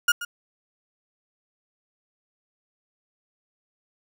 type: tone with echo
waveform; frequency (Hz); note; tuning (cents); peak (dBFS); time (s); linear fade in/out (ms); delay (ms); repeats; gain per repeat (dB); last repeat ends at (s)
35% pulse; 1428; F6; +38; -14; 0.08-0.12; 5; 130; 1; -14; 0.25
effects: none